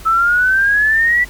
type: exponential sweep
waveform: sine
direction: up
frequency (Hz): 1305 to 1975.5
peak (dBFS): -10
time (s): 0.05-1.25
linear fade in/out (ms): 20
effects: added 50 Hz sine -35 dBFS peak until 1.29 s + pink hiss -38 dBFS RMS until 1.29 s